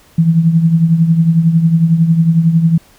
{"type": "tone with tremolo", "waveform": "sine", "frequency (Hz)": 164.7, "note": "E3", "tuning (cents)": -1, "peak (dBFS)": -4, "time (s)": [0.18, 2.78], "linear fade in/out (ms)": 5, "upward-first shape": "triangle", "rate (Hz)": 11, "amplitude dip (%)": 70, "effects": ["pink hiss -47 dBFS RMS until 2.98 s"]}